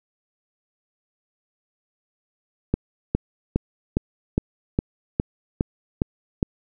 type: click train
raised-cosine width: 3 ms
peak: -6 dBFS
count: 10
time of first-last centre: 2.74-6.429 s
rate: 2.44 Hz
effects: none